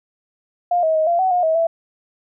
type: tone with pitch steps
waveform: sine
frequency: 705 / 638 / 629 / 687 / 752 / 716 / 641 / 663 Hz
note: F5 / D#5 / D#5 / F5 / F#5 / F5 / E5 / E5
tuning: +16 / +43 / +19 / -29 / +28 / +43 / -49 / +10 cents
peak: -14 dBFS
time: 0.71-1.67 s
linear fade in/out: 5 ms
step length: 120 ms
effects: none